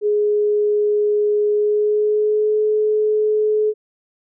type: tone with pitch glide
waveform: sine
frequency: 417.6 to 427.1 Hz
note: G#4 to G#4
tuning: +10 to +48 cents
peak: -14 dBFS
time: 0.01-3.74 s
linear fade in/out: 50 ms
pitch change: +38 cents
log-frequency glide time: 1.52-2.59 s
effects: none